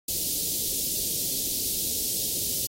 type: band-stop noise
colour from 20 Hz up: white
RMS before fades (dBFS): -28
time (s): 0.08-2.67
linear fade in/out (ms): 5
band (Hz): 460 to 3700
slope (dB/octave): 24
effects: AAC 48 kbps